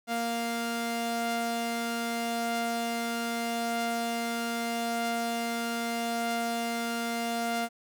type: tone pair together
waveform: sawtooth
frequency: 233.1 / 698.5 Hz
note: A#3 / F5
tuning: 0 / 0 cents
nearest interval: octave + perfect fifth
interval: 1900 cents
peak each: -28 dBFS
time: 0.07-7.69 s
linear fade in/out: 50 ms
effects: none